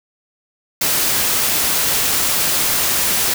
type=noise; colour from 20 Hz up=white; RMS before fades=-17 dBFS; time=0.81-3.34 s; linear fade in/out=5 ms; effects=none